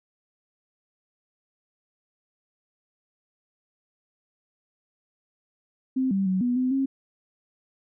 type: tone with pitch steps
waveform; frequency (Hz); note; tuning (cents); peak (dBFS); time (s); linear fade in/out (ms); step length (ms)
sine; 260.9 / 194.5 / 187.1 / 245 / 255 / 269.4; C4 / G3 / F#3 / B3 / C4 / C#4; -5 / -13 / +20 / -14 / -44 / -49; -21; 5.96-6.86; 10; 150
effects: none